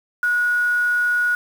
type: tone with quantisation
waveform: sine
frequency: 1455 Hz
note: F#6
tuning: 29 cents flat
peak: -16 dBFS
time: 0.23-1.35 s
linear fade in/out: 2 ms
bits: 6
effects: none